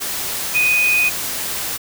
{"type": "tone in noise", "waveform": "sine", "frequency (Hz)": 2489, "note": "D#7", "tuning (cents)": 0, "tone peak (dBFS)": -13, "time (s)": [0.54, 1.1], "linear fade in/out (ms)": 20, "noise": "white", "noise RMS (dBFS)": -24, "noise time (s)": [0, 1.78], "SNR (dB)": 8, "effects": []}